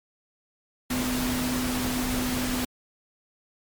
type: tone in noise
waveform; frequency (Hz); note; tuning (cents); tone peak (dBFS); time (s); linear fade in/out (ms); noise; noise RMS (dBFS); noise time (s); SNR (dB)
sine; 251.3; B3; +30; -27; 0.9-2.65; 5; pink; -30; 0.9-2.65; 0
effects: MP3 96 kbps